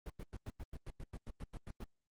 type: noise bursts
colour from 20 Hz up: brown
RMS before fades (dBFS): -44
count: 14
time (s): 0.06-1.841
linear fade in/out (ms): 2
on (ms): 39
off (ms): 95
effects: Opus 24 kbps